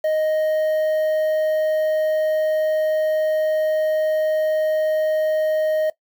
triangle tone with quantisation, 622.3 Hz, D#5, in tune, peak -15 dBFS, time 0.04-5.9 s, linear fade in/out 5 ms, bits 7, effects noise-tail reverb RT60 0.1 s tail -18 dB re dry

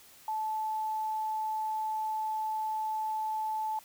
sine tone, 870 Hz, A5, 20 cents flat, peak -30 dBFS, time 0.28-3.79 s, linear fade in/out 2 ms, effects white hiss -56 dBFS RMS until 3.84 s

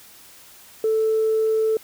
sine tone, 440 Hz, A4, in tune, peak -16 dBFS, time 0.84-1.77 s, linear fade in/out 2 ms, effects tanh soft clip ceiling -13 dBFS + white hiss -47 dBFS RMS until 1.83 s

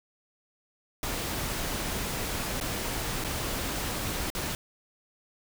pink noise with dropouts, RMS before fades -32 dBFS, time 1.03-4.55 s, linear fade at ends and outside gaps 1 ms, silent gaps 2.601-2.611 / 3.24-3.246 / 4.302-4.35 s, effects none

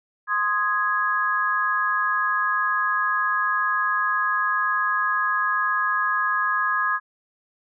sine chord, Ab major, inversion first, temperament equal, 1046.5 / 1244.5 / 1661.2 Hz, C6 / Eb6 / Ab6, 0 / 0 / 0 cents, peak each -26 / -24 / -23 dBFS, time 0.27-7 s, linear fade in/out 50 ms, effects none

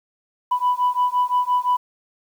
sine beating tone pair, 987.8 / 993.6 Hz, B5 / B5, 0 / +10 cents, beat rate 5.8 Hz, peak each -19 dBFS, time 0.51-1.77 s, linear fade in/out 10 ms, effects tanh soft clip ceiling -12 dBFS + 8-bit

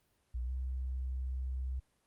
sine tone with pitch glide, 60.7 to 64.31 Hz, B1 to C2, -29 to -29 cents, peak -34 dBFS, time 0.34-1.8 s, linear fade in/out 10 ms, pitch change +100 cents, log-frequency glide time 0.45-0.51 s, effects pink hiss -75 dBFS RMS until 2.06 s + Opus 32 kbps

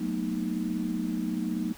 sine chord, B dominant seventh, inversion second, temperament equal with one note detuned, 185 / 220 / 241 / 311.1 Hz, F#3 / A3 / B3 / D#4, 0 / 0 / -42 / 0 cents, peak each -33 dBFS, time 0-1.73 s, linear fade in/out 10 ms, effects pink hiss -49 dBFS RMS until 1.77 s

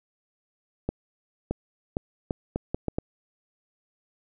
accelerating click train, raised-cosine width 2 ms, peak -13 dBFS, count 8, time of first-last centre 0.89-2.985 s, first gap 620 ms, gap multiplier 0.74, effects none

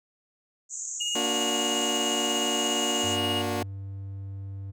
white band-pass noise, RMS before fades -35 dBFS, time 0.69-3.18 s, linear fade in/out 50 ms, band 6400 to 7400 Hz, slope 96 dB/octave
triangle tone with tremolo, 2870 Hz, F7, 47 cents sharp, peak -25 dBFS, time 1-3.42 s, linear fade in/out 10 ms, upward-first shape sine, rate 17 Hz, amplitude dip 35%
20% pulse chord, Bb augmented, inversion none, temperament just, 233.1 / 291.4 / 364.2 Hz, Bb3 / D4 / F#4, 0 / -13 / -27 cents, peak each -27 dBFS, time 1.15-3.63 s, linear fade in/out 5 ms
triangle tone, 97.8 Hz, G2, 4 cents flat, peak -32 dBFS, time 3.03-4.72 s, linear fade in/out 20 ms
effects none

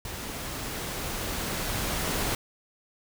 pink noise with level ramp, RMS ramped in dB -37 to -28 dBFS, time 0.05-2.35 s, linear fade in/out 2 ms, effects none

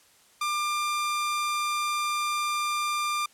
sawtooth tone, 1194 Hz, D6, 28 cents sharp, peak -22 dBFS, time 0.41-3.26 s, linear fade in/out 5 ms, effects white hiss -59 dBFS RMS until 3.33 s + low-pass 11000 Hz 12 dB/octave

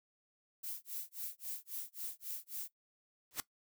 violet noise with tremolo, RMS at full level -41 dBFS, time 0.63-2.68 s, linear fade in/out 10 ms, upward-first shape sine, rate 3.7 Hz, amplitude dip 100%
white noise with exponential growth, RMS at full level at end -34 dBFS, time 3.31-3.4 s, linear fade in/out 0 ms, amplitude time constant 19 ms
effects noise-tail reverb RT60 0.1 s tail -17 dB re dry

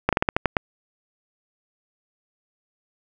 slowing click train, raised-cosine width 0.5 ms, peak -3 dBFS, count 8, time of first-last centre 0.09-0.568 s, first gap 37 ms, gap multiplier 1.2, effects none

